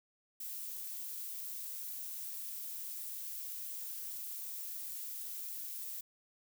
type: noise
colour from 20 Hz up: violet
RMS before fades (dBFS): -43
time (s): 0.4-6.01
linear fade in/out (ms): 5
effects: none